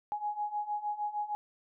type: beating tone pair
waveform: sine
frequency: 830.6 / 837.1 Hz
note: G#5 / G#5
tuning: 0 / +13 cents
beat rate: 6.5 Hz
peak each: -37 / -34 dBFS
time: 0.12-1.35 s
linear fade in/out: 0 ms
effects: none